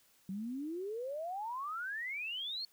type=exponential sweep; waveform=sine; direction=up; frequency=185 to 4417 Hz; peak=-37 dBFS; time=0.29-2.65 s; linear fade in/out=2 ms; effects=white hiss -68 dBFS RMS until 2.72 s